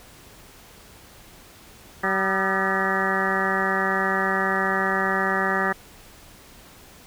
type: harmonic tone with a mistuned harmonic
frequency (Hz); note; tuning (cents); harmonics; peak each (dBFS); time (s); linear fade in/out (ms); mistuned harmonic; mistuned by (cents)
191.3; G3; -42; 1 / 2 / 3 / 4 / 5 / 6 / 7 / 8 / 9 / 10; -30 / -29 / -32 / -29 / -33 / -28 / -32 / -32 / -27 / -28; 2.03-5.73; 10; 6; +83
effects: pink hiss -48 dBFS RMS until 7.06 s